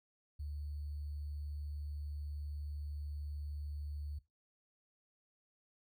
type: tone with sample-and-hold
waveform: sine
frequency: 73.42 Hz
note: D2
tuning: in tune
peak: -40 dBFS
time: 0.39-4.19 s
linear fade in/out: 10 ms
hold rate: 4410 Hz
effects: noise-tail reverb RT60 0.2 s tail -17 dB re dry